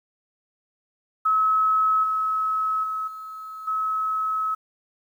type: tone with level steps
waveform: sine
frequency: 1288 Hz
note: E6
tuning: 41 cents flat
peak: -17 / -21 / -25 / -34 / -22 dBFS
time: 1.25-4.55 s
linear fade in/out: 10 ms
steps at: 2.03 / 2.83 / 3.07 / 3.67 s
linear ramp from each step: 10 ms
effects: 9-bit